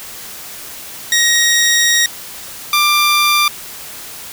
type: tone pair in turn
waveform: 15% pulse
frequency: 1883 / 1186.2 Hz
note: A#6 / D6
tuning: +17 / +17 cents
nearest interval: minor sixth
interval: 800 cents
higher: first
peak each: -4 dBFS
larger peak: neither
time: 1.12-2.06 / 2.73-3.48 s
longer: first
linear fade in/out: 2 ms
effects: white hiss -31 dBFS RMS until 4.32 s